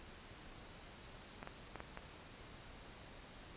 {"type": "clicks", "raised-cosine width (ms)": 0.5, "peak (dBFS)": -30, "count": 5, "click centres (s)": [1.429, 1.474, 1.757, 1.804, 1.974], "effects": ["pink hiss -55 dBFS RMS until 3.56 s", "resampled to 8000 Hz"]}